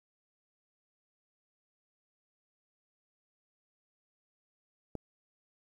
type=click; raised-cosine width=2 ms; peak=-24 dBFS; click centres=4.953 s; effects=10-bit